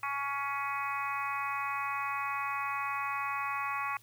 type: harmonic tone with a mistuned harmonic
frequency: 280 Hz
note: C#4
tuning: 18 cents sharp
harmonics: 3 / 4 / 5 / 6 / 7 / 8 / 9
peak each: -40 / -34 / -42 / -47 / -42 / -44 / -40 dBFS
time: 0.03-3.97 s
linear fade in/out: 2 ms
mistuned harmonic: 8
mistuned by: -22 cents
effects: added 112 Hz sine -62 dBFS peak until 4.02 s + white hiss -62 dBFS RMS until 4.02 s